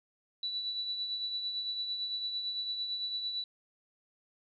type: tone with tremolo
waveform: sine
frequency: 3951 Hz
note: B7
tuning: in tune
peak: -31 dBFS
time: 0.43-3.44 s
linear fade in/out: 2 ms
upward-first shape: triangle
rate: 8.9 Hz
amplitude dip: 50%
effects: none